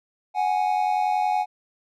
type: tone pair together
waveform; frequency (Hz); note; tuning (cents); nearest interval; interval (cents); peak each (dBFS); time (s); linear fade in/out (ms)
triangle; 740 / 830.6; F#5 / G#5; 0 / 0; major second; 200; -21; 0.34-1.46; 50
effects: none